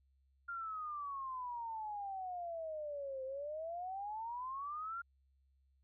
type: exponential two-way sweep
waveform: sine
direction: down then up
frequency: 1406 to 519 to 1406 Hz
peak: -40 dBFS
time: 0.48-5.02 s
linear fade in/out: 10 ms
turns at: 3.24 s
effects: added 67 Hz sine -70 dBFS peak until 5.83 s